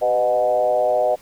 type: tone with frequency modulation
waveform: sine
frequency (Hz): 617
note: D#5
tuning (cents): -15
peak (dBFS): -15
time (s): 0.01-1.16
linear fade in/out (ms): 20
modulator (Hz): 115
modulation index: 1.1
effects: pink hiss -49 dBFS RMS until 1.21 s